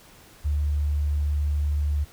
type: tone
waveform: sine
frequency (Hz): 73.42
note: D2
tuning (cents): 0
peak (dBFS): -21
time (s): 0.44-2.05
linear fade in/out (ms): 20
effects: pink hiss -51 dBFS RMS until 2.12 s